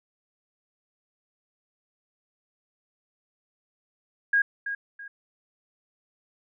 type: tone with echo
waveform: sine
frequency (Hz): 1634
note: G#6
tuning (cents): -29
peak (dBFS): -18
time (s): 4.33-4.42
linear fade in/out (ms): 5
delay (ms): 330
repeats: 2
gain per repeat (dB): -10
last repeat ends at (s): 5.08
effects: none